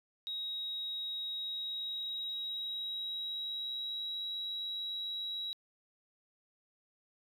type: tone with pitch glide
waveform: triangle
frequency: 3800 to 3871 Hz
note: A#7 to B7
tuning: +33 to -35 cents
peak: -33 dBFS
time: 0.27-5.53 s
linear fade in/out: 0 ms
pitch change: +32 cents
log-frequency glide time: 1.35-4.28 s
effects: tanh soft clip ceiling -34 dBFS + 12-bit